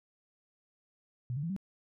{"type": "tone with pitch steps", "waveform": "sine", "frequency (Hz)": [123.47, 143.48, 166.73, 193.75], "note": ["B2", "D3", "E3", "G3"], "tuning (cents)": [0, -40, 20, -20], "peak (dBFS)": -32, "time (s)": [1.3, 1.564], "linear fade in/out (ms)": 0, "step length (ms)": 66, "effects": []}